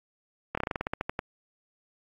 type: slowing click train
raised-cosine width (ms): 0.5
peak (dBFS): -14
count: 13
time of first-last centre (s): 0.55-1.191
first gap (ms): 25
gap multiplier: 1.13
effects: AAC 48 kbps